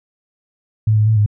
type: tone with pitch steps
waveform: sine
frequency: 108.4 / 106.8 / 110.2 / 104.4 Hz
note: A2 / G#2 / A2 / G#2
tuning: -25 / +49 / +3 / +10 cents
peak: -10 dBFS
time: 0.87-1.262 s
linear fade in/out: 5 ms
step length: 98 ms
effects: none